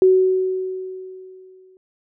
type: tone with exponential decay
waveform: sine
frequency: 374.1 Hz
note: F#4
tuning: 19 cents sharp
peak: -8 dBFS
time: 0.02-1.77 s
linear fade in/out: 1 ms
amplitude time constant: 380 ms
effects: none